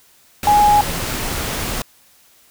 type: tone in noise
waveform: sine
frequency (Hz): 831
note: G#5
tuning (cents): +1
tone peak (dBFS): -9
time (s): 0.47-0.81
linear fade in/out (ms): 2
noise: pink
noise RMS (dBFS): -23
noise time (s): 0.43-1.82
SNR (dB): +11
effects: white hiss -52 dBFS RMS until 2.5 s